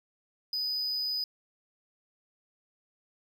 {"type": "tone", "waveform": "triangle", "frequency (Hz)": 4983, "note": "D#8", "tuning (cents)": 2, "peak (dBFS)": -28, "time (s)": [0.53, 1.24], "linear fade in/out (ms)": 2, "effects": []}